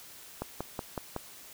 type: click train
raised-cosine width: 1 ms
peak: -19 dBFS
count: 5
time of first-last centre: 0.42-1.163 s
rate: 5.38 Hz
effects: white hiss -50 dBFS RMS until 1.53 s